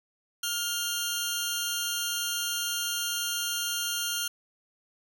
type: tone pair together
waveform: 15% pulse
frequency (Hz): 1408 / 3163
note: F6 / G7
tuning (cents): +14 / +15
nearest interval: octave + major second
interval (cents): 1401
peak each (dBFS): -25 / -24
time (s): 0.43-4.28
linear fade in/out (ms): 5
effects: none